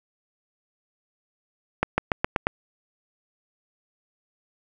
accelerating click train, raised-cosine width 0.5 ms, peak -5 dBFS, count 6, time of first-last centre 1.83-2.469 s, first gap 150 ms, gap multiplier 0.92, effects none

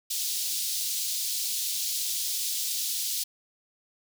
pink high-pass noise, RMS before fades -30 dBFS, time 0.1-3.24 s, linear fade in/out 10 ms, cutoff 3800 Hz, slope 24 dB/octave, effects none

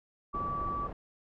sine tone, 1152 Hz, D6, 34 cents flat, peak -32 dBFS, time 0.33-0.88 s, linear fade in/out 20 ms
pink low-pass noise, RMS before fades -40 dBFS, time 0.34-0.93 s, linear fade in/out 5 ms, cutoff 790 Hz, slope 12 dB/octave
effects none

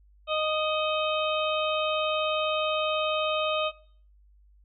harmonic tone with a mistuned harmonic, 619 Hz, D#5, 9 cents flat, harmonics 1 / 2 / 4 / 5 / 6, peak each -27 / -30 / -33 / -34 / -35 dBFS, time 0.27-3.72 s, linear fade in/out 50 ms, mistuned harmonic 4, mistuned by +49 cents, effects noise-tail reverb RT60 0.5 s tail -20 dB re dry + added 50 Hz sine -55 dBFS peak until 4.64 s

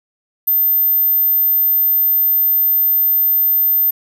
sine tone, 13950 Hz, A9, 16 cents flat, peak -11 dBFS, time 0.47-3.91 s, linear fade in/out 10 ms, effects none

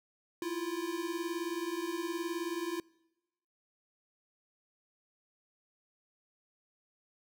square beating tone pair, 329.1 / 348.1 Hz, E4 / F4, -3 / -6 cents, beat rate 19 Hz, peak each -39 / -37 dBFS, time 0.42-2.8 s, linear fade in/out 2 ms, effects noise-tail reverb RT60 1.0 s tail -25 dB re dry

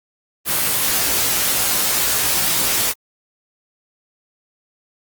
white noise with comb filter, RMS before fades -18 dBFS, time 0.45-2.94 s, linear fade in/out 50 ms, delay 17 ms, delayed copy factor +0.75, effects Opus 24 kbps

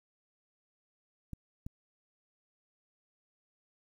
clicks, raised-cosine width 5 ms, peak -28 dBFS, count 2, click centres 1.333 / 1.665 s, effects 10-bit

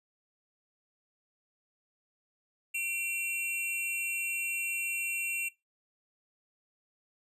square tone pair together, 2360 / 2733 Hz, D7 / F7, +8 / -38 cents, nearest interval minor third, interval 254 cents, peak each -39 / -32 dBFS, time 2.74-5.49 s, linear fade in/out 10 ms, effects noise-tail reverb RT60 0.2 s tail -20 dB re dry + resampled to 32000 Hz

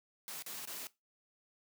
white noise with dropouts, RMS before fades -44 dBFS, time 0.28-0.87 s, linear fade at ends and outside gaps 0 ms, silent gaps 0.423-0.463 / 0.653-0.674 s, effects noise-tail reverb RT60 0.2 s tail -18 dB re dry + high-pass 150 Hz 12 dB/octave

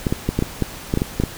clicks, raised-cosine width 3 ms, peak -5 dBFS, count 11, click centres 0.068 / 0.125 / 0.29 / 0.39 / 0.424 / 0.623 / 0.939 / 0.974 / 1.019 / 1.2 / 1.237 s, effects pink hiss -35 dBFS RMS until 1.37 s

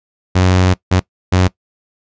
sawtooth tone bursts at uneven times, 92 Hz, F#2, 9 cents flat, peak -5 dBFS, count 3, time 0.35-0.74 / 0.91-1 / 1.32-1.48 s, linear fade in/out 10 ms, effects noise-tail reverb RT60 0.1 s tail -21 dB re dry + resampled to 16000 Hz

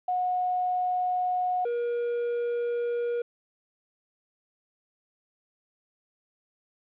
sine / triangle tone pair in turn, 728 / 476.5 Hz, F#5 / A#4, -28 / +38 cents, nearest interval perfect fifth, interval 734 cents, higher first, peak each -24 dBFS, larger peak neither, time 0.08-1.65 / 1.65-3.22 s, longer neither, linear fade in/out 5 ms, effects resampled to 8000 Hz + 10-bit

